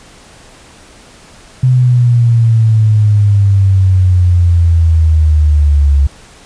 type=exponential sweep; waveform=sine; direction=down; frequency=128.6 to 69.3 Hz; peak=-5 dBFS; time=1.63-6.07 s; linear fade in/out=5 ms; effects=pink hiss -39 dBFS RMS until 6.45 s + resampled to 22050 Hz